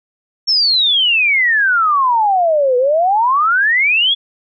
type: exponential two-way sweep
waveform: sine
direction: down then up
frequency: 5500 to 485.9 to 3443 Hz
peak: -10 dBFS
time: 0.47-4.15 s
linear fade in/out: 20 ms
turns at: 2.77 s
effects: none